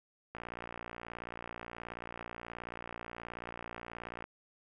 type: click train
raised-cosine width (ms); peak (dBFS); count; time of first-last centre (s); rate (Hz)
0.5; -27; 229; 0.35-4.241; 58.6
effects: none